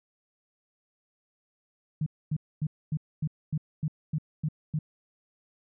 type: tone bursts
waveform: sine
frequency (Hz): 153.4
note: D#3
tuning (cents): -24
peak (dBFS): -25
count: 10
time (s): 2.01-4.79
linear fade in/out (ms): 5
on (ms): 53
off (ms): 250
effects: none